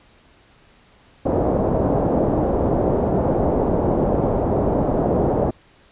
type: low-pass noise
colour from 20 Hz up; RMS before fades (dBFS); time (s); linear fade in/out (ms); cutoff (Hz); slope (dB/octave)
white; -19; 1.25-5.51; 10; 660; 24
effects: pink hiss -53 dBFS RMS until 5.91 s + resampled to 8000 Hz